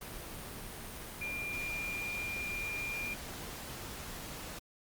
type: tone in noise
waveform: sine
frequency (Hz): 2400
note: D7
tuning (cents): +37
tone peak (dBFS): -36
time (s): 1.21-3.14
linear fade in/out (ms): 5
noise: pink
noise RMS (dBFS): -44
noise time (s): 0.01-4.59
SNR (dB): +5
effects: Opus 32 kbps